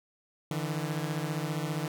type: beating tone pair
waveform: sawtooth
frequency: 149.1 / 164.1 Hz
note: D3 / E3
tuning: +27 / -8 cents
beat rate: 15 Hz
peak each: -29 / -30 dBFS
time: 0.51-1.88 s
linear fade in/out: 2 ms
effects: none